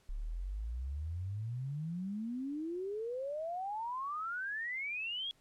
sine exponential sweep, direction up, 33.73 to 3367 Hz, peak -36 dBFS, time 0.09-5.31 s, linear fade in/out 0 ms, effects pink hiss -70 dBFS RMS until 5.4 s + low-pass 11000 Hz 12 dB/octave

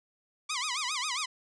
10% pulse tone with vibrato, 1108.7 Hz, C#6, in tune, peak -22 dBFS, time 0.49-1.26 s, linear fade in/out 10 ms, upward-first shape sine, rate 7.4 Hz, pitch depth 230 cents each way, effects resampled to 24000 Hz

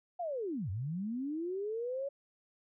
sine linear two-way sweep, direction down then up, 730 to 87.3 to 565 Hz, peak -34 dBFS, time 0.19-2.09 s, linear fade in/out 10 ms, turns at 0.7 s, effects none

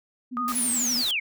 sine tone with vibrato, 243.1 Hz, B3, 27 cents flat, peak -31 dBFS, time 0.31-1.03 s, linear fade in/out 20 ms, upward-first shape triangle, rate 12 Hz, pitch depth 90 cents each way
sine tone, 1236 Hz, D#6, 12 cents flat, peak -25 dBFS, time 0.37-0.52 s, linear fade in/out 0 ms
white noise, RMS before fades -34 dBFS, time 0.48-1.11 s, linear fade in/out 0 ms
sine linear sweep, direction down, 10480 to 2093 Hz, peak -23 dBFS, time 0.55-1.2 s, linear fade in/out 10 ms
effects none

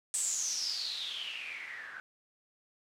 blue noise with low-pass filter sweep, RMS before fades -37 dBFS, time 0.14-2 s, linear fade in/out 0 ms, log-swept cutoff 8300 to 1500 Hz, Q 9.7, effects none

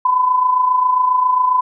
sine tone with amplitude modulation, 1007 Hz, B5, 33 cents sharp, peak -9 dBFS, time 0.05-1.61 s, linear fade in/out 5 ms, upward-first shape sine, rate 27.4 Hz, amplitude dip 55%, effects none

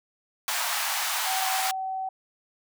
pink high-pass noise, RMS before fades -28 dBFS, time 0.48-1.71 s, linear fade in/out 0 ms, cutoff 710 Hz, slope 48 dB/octave
sine tone, 761 Hz, F#5, 48 cents sharp, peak -28 dBFS, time 1.27-2.09 s, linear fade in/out 5 ms
effects none

